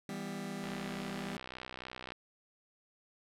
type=chord; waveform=sawtooth; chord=E minor; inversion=none; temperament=just; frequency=164.81 / 197.78 / 247.2 Hz; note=E3 / G3 / B3; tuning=0 / +16 / +2 cents; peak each=-41 / -37 / -40 dBFS; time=0.09-1.37 s; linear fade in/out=2 ms
type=click train; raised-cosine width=0.3 ms; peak=-27 dBFS; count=95; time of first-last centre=0.64-2.12 s; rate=63.5 Hz
effects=low-pass 12000 Hz 12 dB/octave